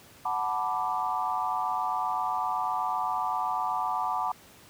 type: chord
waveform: sine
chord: B minor seventh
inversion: second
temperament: equal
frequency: 740 / 880 / 987.8 / 1174.7 Hz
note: F#5 / A5 / B5 / D6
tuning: 0 / 0 / 0 / 0 cents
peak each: -32 dBFS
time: 0.25-4.32 s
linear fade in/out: 5 ms
effects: pink hiss -53 dBFS RMS until 4.69 s + high-pass 80 Hz 12 dB/octave